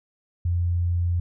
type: tone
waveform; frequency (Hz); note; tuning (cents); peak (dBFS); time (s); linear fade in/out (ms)
sine; 87; F2; -6; -20; 0.45-1.2; 5
effects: none